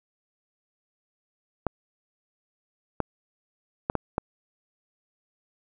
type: clicks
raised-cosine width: 1 ms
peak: -10 dBFS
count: 5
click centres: 1.667 / 3.003 / 3.899 / 3.953 / 4.181 s
effects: none